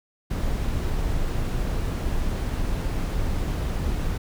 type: noise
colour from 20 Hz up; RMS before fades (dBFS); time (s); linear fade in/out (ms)
brown; -25; 0.3-4.18; 10
effects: none